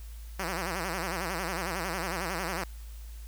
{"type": "tone with vibrato", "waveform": "5% pulse", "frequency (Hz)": 177.6, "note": "F3", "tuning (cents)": 29, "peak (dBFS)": -20, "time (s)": [0.39, 2.64], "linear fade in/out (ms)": 2, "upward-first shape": "sine", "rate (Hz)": 11, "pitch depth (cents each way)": 170, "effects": ["added 55 Hz sine -40 dBFS peak until 3.27 s", "white hiss -56 dBFS RMS until 3.27 s"]}